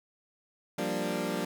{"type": "chord", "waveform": "20% pulse", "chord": "G minor seventh", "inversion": "third", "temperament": "equal", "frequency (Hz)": [174.61, 196, 233.1, 293.7], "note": ["F3", "G3", "Bb3", "D4"], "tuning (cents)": [0, 0, 0, 0], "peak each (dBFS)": -31, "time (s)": [0.78, 1.45], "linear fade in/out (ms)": 5, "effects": []}